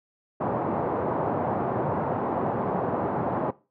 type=band-pass noise; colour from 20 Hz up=white; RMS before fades=-27 dBFS; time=0.4-3.51 s; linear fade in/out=10 ms; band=100 to 920 Hz; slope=24 dB/octave; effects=noise-tail reverb RT60 0.3 s tail -20 dB re dry